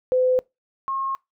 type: tone pair in turn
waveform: sine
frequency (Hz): 509 / 1078.5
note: C5 / C#6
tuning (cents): -48 / -48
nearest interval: octave + minor second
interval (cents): 1300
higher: second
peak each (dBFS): -16 / -23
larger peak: first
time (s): 0.12-0.39 / 0.88-1.15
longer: neither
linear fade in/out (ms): 0
effects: noise-tail reverb RT60 0.2 s tail -24 dB re dry